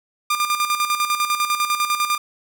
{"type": "tone with tremolo", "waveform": "sawtooth", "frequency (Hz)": 1200, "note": "D6", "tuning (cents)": 37, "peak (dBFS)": -13, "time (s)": [0.3, 2.18], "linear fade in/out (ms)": 5, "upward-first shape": "square", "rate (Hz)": 10, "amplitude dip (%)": 60, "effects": []}